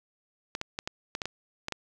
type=clicks; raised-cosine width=0.2 ms; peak=-15 dBFS; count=9; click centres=0.551 / 0.614 / 0.789 / 0.875 / 1.151 / 1.218 / 1.256 / 1.684 / 1.723 s; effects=none